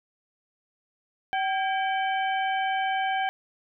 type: harmonic tone with a mistuned harmonic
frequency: 768 Hz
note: G5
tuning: 36 cents flat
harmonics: 1 / 2 / 3 / 4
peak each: -25 / -31 / -35 / -37 dBFS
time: 1.33-3.29 s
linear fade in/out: 0 ms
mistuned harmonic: 2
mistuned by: +84 cents
effects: none